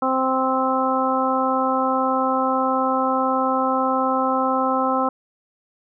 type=harmonic tone; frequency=261.6 Hz; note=C4; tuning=in tune; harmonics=1 / 2 / 3 / 4 / 5; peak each=-24 / -24 / -24 / -24 / -24 dBFS; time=0.02-5.09 s; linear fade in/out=5 ms; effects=none